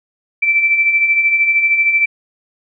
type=beating tone pair; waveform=sine; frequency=2321 / 2334 Hz; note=D7 / D7; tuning=-21 / -11 cents; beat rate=13 Hz; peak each=-20 / -11 dBFS; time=0.42-2.06 s; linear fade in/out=10 ms; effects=none